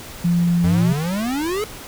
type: tone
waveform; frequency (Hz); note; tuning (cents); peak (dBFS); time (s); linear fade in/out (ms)
sine; 172.8; F3; -18; -14; 0.24-0.93; 10
type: exponential sweep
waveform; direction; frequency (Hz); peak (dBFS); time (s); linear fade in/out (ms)
square; up; 85.9 to 440; -21; 0.64-1.64; 0
effects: pink hiss -36 dBFS RMS until 1.87 s